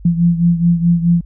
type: beating tone pair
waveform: sine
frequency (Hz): 170 / 174.7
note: F3 / F3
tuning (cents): -46 / +1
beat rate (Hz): 4.7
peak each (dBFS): -11 / -16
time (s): 0.05-1.21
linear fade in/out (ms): 5
effects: added 50 Hz sine -33 dBFS peak until 1.25 s